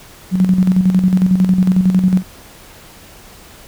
sine tone with tremolo, 185 Hz, F#3, in tune, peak -7 dBFS, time 0.31-2.23 s, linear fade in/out 50 ms, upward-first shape square, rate 11 Hz, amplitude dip 55%, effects pink hiss -40 dBFS RMS until 3.67 s

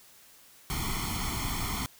pink noise with comb filter, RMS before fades -32 dBFS, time 0.7-1.86 s, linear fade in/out 0 ms, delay 0.92 ms, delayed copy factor +1, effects white hiss -56 dBFS RMS until 1.99 s

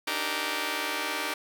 5% pulse chord, Eb major seventh, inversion third, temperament just, 291.7 / 311.1 / 388.9 / 466.7 Hz, D4 / Eb4 / G4 / Bb4, -12 / 0 / -14 / +2 cents, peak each -24 dBFS, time 0.07-1.34 s, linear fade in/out 5 ms, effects none

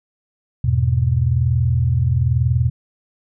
sine chord, E major, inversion none, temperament equal with one note detuned, 82.41 / 103.17 / 123.47 Hz, E2 / G#2 / B2, 0 / -11 / 0 cents, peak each -19 / -22 / -16 dBFS, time 0.64-2.7 s, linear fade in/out 5 ms, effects none

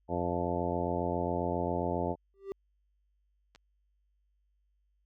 harmonic tone, 87.4 Hz, F2, 2 cents sharp, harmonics 1 / 2 / 3 / 4 / 5 / 6 / 7 / 8 / 10, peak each -38 / -38 / -38 / -38 / -38 / -38 / -38 / -38 / -38 dBFS, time 0.08-2.16 s, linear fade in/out 50 ms
triangle tone with exponential growth, 392 Hz, G4, in tune, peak -29 dBFS, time 2.34-2.52 s, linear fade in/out 0 ms, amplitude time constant 39 ms
clicks, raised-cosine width 0.2 ms, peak -37 dBFS, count 2, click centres 3.55 / 3.559 s
effects added 50 Hz sine -70 dBFS peak until 5.05 s

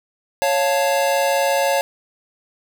square chord, Db augmented, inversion none, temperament equal, 554.4 / 698.5 / 880 Hz, Db5 / F5 / A5, 0 / 0 / 0 cents, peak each -19 / -23 / -23 dBFS, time 0.42-1.81 s, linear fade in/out 0 ms, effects none

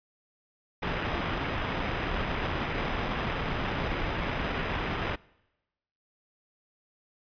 pink noise with sample-and-hold, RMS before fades -31 dBFS, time 0.82-5.16 s, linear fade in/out 10 ms, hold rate 4410 Hz, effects noise-tail reverb RT60 1.0 s tail -24 dB re dry + resampled to 11025 Hz

